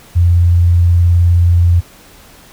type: tone with vibrato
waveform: sine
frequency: 86.7 Hz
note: F2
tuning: 12 cents flat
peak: -6 dBFS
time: 0.15-1.81 s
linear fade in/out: 20 ms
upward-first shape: sine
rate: 19 Hz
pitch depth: 20 cents each way
effects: pink hiss -41 dBFS RMS until 2.52 s